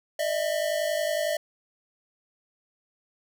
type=tone pair together; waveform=square; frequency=603 / 653.9 Hz; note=D5 / E5; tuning=+46 / -14 cents; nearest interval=minor second; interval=140 cents; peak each=-28 / -29 dBFS; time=0.19-1.37 s; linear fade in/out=5 ms; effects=none